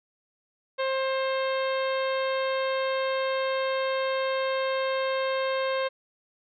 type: harmonic tone with a mistuned harmonic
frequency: 530 Hz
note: C5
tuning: 22 cents sharp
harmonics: 1 / 2 / 3 / 4 / 5 / 6 / 7 / 8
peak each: -26 / -32 / -36 / -38 / -40 / -42 / -43 / -44 dBFS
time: 0.78-5.89 s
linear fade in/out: 20 ms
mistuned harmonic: 8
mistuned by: +22 cents
effects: none